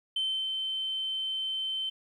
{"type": "tone with ADSR envelope", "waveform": "sine", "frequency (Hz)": 3087, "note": "G7", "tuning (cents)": -27, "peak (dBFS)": -25, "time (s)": [0.16, 1.9], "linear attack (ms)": 5, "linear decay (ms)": 300, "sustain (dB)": -4, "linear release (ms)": 11, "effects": ["tanh soft clip ceiling -24 dBFS", "11-bit"]}